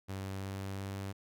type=tone with pitch steps; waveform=sawtooth; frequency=96.6 / 97.22 / 97.84 Hz; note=G2 / G2 / G2; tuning=-25 / -14 / -3 cents; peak=-34 dBFS; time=0.08-1.13 s; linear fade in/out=20 ms; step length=350 ms; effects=none